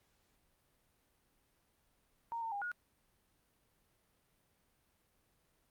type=tone with pitch steps; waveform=sine; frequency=927 / 906 / 808 / 1443 Hz; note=A#5 / A#5 / G#5 / F#6; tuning=-10 / -50 / -48 / -44 cents; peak=-37 dBFS; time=2.32-2.716 s; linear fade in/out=0 ms; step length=99 ms; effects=pink hiss -75 dBFS RMS until 5.7 s + Opus 48 kbps